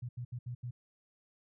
sine tone bursts at uneven times, 122.1 Hz, B2, 19 cents flat, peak -37 dBFS, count 5, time 0.02-0.09 / 0.17-0.25 / 0.32-0.39 / 0.46-0.55 / 0.63-0.71 s, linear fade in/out 10 ms, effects none

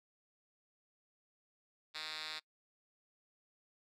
5% pulse tone with band-pass filter, 155.56 Hz, D#3, in tune, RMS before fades -44 dBFS, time 1.94-2.4 s, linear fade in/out 20 ms, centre 3500 Hz, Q 4.4, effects noise-tail reverb RT60 0.1 s tail -25 dB re dry

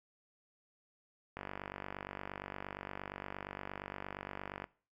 click train, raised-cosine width 0.5 ms, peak -26 dBFS, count 160, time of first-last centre 1.37-4.642 s, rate 48.6 Hz, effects noise-tail reverb RT60 0.4 s tail -20 dB re dry

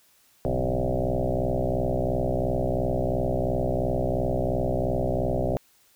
sine tone with frequency modulation, 261.6 Hz, C4, in tune, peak -22 dBFS, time 0.45-5.57 s, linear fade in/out 0 ms, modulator 62.9 Hz, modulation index 6.5, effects white hiss -61 dBFS RMS until 5.95 s

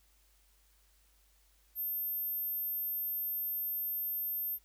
sine tone, 13290 Hz, G#9, in tune, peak -33 dBFS, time 1.75-4.59 s, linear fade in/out 50 ms, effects added 50 Hz sine -67 dBFS peak until 4.64 s + white hiss -70 dBFS RMS until 4.64 s

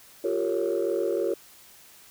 sine chord, G half-diminished seventh, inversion third, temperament equal with one note detuned, 349.2 / 392 / 458.7 / 554.4 Hz, F4 / G4 / Bb4 / Db5, 0 / 0 / -28 / 0 cents, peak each -28 / -28 / -28 / -29 dBFS, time 0.24-1.34 s, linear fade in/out 5 ms, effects tanh soft clip ceiling -17 dBFS + white hiss -52 dBFS RMS until 2.1 s

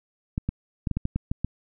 clicks, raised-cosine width 5 ms, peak -13 dBFS, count 9, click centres 0.379 / 0.49 / 0.872 / 0.913 / 0.97 / 1.054 / 1.16 / 1.315 / 1.446 s, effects none

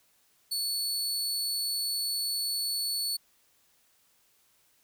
sawtooth tone, 4435 Hz, C#8, in tune, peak -26 dBFS, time 0.51-3.17 s, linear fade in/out 10 ms, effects white hiss -67 dBFS RMS until 4.83 s

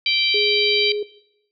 harmonic tone, 780 Hz, G5, 9 cents flat, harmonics 3 / 4 / 5 / 6, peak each -21 / -22 / -23 / -24 dBFS, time 0.06-0.92 s, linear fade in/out 2 ms
sine tone, 415.7 Hz, G#4, 2 cents sharp, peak -21 dBFS, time 0.34-1.03 s, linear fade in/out 5 ms
effects noise-tail reverb RT60 0.8 s tail -20 dB re dry

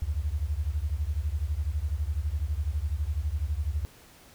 sine beating tone pair, 69.3 / 81.3 Hz, C#2 / E2, 0 / -23 cents, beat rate 12 Hz, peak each -29 / -30 dBFS, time 0.02-3.85 s, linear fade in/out 0 ms, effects pink hiss -54 dBFS RMS until 4.34 s

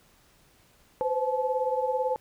sine tone cluster, 504 / 522 / 864 Hz, B4 / C5 / A5, +35 / -4 / -32 cents, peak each -29 dBFS, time 1.01-2.16 s, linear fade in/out 0 ms, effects pink hiss -61 dBFS RMS until 2.2 s

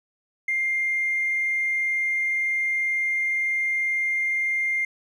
triangle tone, 2107 Hz, C7, 12 cents sharp, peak -18 dBFS, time 0.48-4.85 s, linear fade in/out 5 ms, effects tanh soft clip ceiling -19 dBFS + resampled to 32000 Hz

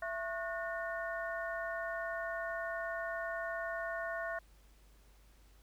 harmonic tone with a mistuned harmonic, 364 Hz, F#4, 28 cents flat, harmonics 2 / 3 / 4 / 5, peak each -39 / -45 / -42 / -43 dBFS, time 0.02-4.39 s, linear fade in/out 5 ms, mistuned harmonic 2, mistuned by -150 cents, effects added 50 Hz sine -60 dBFS peak until 5.62 s + pink hiss -68 dBFS RMS until 5.62 s

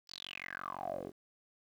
10% pulse tone with band-pass filter sweep, 46 Hz, F#1, 9 cents flat, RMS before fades -43 dBFS, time 0.07-1.12 s, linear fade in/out 50 ms, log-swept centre 5200 to 380 Hz, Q 9.3, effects 11-bit

